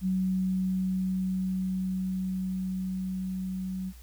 sine tone with level ramp, 187 Hz, F#3, 19 cents sharp, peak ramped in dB -24 to -31 dBFS, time 0.01-3.93 s, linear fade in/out 50 ms, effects added 60 Hz sine -46 dBFS peak until 4.02 s + white hiss -57 dBFS RMS until 4.02 s

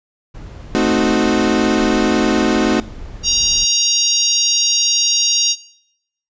brown noise, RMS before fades -32 dBFS, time 0.34-3.65 s, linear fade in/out 10 ms
35% pulse chord, A diminished seventh, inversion none, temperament equal, 220 / 261.6 / 311.1 / 370 Hz, A3 / C4 / Eb4 / Gb4, 0 / 0 / 0 / 0 cents, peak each -17 dBFS, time 0.75-2.8 s, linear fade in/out 0 ms
harmonic tone, 938 Hz, A#5, 11 cents sharp, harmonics 3 / 4 / 5 / 6 / 7, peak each -21 / -21 / -19 / -16 / -20 dBFS, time 3.23-5.56 s, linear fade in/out 50 ms
effects noise-tail reverb RT60 0.8 s tail -22 dB re dry + resampled to 16000 Hz

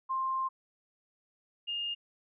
sine tone pair in turn, 1054 / 2829 Hz, C6 / F7, +12 / +22 cents, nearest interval octave + perfect fourth, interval 1710 cents, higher second, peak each -29 / -32 dBFS, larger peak first, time 0.09-0.49 / 1.67-1.95 s, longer first, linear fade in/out 20 ms, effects none

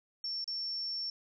sine tone with dropouts, 5440 Hz, F8, 46 cents flat, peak -34 dBFS, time 0.24-1.1 s, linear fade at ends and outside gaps 2 ms, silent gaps 0.443-0.477 s, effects none

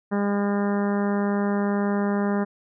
harmonic tone, 202.4 Hz, G#3, 44 cents flat, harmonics 1 / 2 / 3 / 4 / 5 / 6 / 7 / 8 / 9, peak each -22 / -28 / -32 / -34 / -36 / -38 / -39 / -40 / -41 dBFS, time 0.11-2.45 s, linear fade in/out 20 ms, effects none

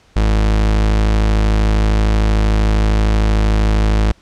40% pulse tone, 53 Hz, G#1, 36 cents sharp, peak -10 dBFS, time 0.16-4.12 s, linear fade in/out 5 ms, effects pink hiss -51 dBFS RMS until 4.21 s + low-pass 6000 Hz 12 dB/octave

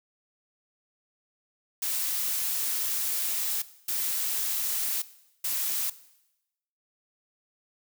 blue noise bursts at uneven times, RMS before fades -29 dBFS, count 3, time 1.82-3.62 / 3.88-5.02 / 5.44-5.9 s, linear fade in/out 5 ms, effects noise-tail reverb RT60 0.9 s tail -17 dB re dry

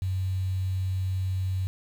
sine tone with quantisation, 93.8 Hz, F#2, 24 cents sharp, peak -25 dBFS, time 0.02-1.67 s, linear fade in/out 0 ms, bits 8, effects none

